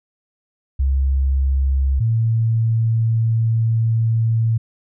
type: tone pair in turn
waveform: sine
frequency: 67.4 / 113.35 Hz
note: C#2 / A#2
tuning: -48 / -48 cents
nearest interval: major sixth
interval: 900 cents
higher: second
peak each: -14 / -14 dBFS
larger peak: neither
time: 0.79-2 / 2-4.58 s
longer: second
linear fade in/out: 10 ms
effects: none